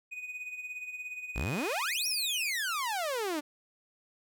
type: tone with tremolo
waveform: triangle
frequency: 2489 Hz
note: D#7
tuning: in tune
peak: -34 dBFS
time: 0.11-2.51 s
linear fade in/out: 20 ms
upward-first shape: sine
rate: 17 Hz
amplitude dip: 60%
type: exponential two-way sweep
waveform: sawtooth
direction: up then down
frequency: 46.25 to 5800 to 284 Hz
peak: -27 dBFS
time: 1.35-3.41 s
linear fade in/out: 20 ms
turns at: 2.07 s
effects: none